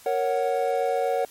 triangle chord, F# major, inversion first, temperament equal, 466.2 / 554.4 / 740 Hz, A#4 / C#5 / F#5, 0 / 0 / 0 cents, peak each -24 dBFS, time 0.06-1.25 s, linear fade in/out 2 ms, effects white hiss -50 dBFS RMS until 1.3 s + MP3 64 kbps

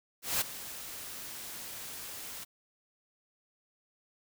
white noise with ADSR envelope, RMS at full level -28 dBFS, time 0.22-2.45 s, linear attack 190 ms, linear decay 14 ms, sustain -15 dB, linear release 19 ms, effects none

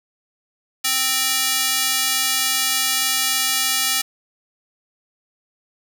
square tone with high-pass filter, 261.7 Hz, C4, in tune, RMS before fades -20 dBFS, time 0.84-4.02 s, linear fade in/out 10 ms, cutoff 2800 Hz, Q 0.54, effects none

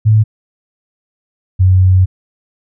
sine tone pair in turn, 108.4 / 93 Hz, A2 / F#2, -25 / +9 cents, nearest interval minor third, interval 266 cents, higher first, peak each -5 dBFS, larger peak neither, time 0.05-0.24 / 1.59-2.06 s, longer second, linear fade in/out 20 ms, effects none

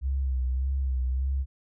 sine tone with vibrato, 65.41 Hz, C2, in tune, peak -24 dBFS, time 0.01-1.46 s, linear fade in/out 50 ms, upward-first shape sine, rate 1.7 Hz, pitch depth 60 cents each way, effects none

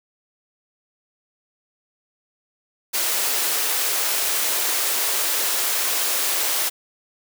white high-pass noise, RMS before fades -22 dBFS, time 2.93-6.7 s, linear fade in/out 20 ms, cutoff 340 Hz, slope 24 dB/octave, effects none

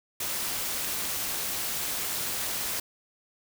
white noise with amplitude modulation, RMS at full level -29 dBFS, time 0.2-2.8 s, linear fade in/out 5 ms, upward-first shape sine, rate 291 Hz, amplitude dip 50%, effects none

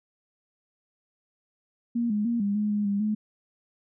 sine tone with pitch steps, 235.8 / 209 / 235.2 / 201.8 / 210 / 207.5 / 201.1 / 213.1 Hz, A#3 / G#3 / A#3 / G#3 / G#3 / G#3 / G3 / G#3, +20 / +11 / +16 / -49 / +19 / -1 / +44 / +45 cents, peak -23 dBFS, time 1.95-3.15 s, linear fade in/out 10 ms, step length 150 ms, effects none

